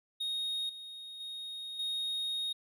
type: tone with level steps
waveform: triangle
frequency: 3729 Hz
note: A#7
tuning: in tune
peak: -31 / -42 / -38 / -31 dBFS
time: 0.2-2.53 s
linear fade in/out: 10 ms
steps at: 0.69 / 1.2 / 1.79 s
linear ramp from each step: 5 ms
effects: none